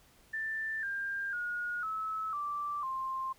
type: tone with pitch steps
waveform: sine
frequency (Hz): 1773 / 1597.9 / 1440.1 / 1297.9 / 1169.7 / 1054.2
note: A6 / G6 / F#6 / E6 / D6 / C6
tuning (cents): +13 / +33 / -47 / -27 / -7 / +13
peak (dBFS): -33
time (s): 0.33-3.33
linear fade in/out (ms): 10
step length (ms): 500
effects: pink hiss -63 dBFS RMS until 3.38 s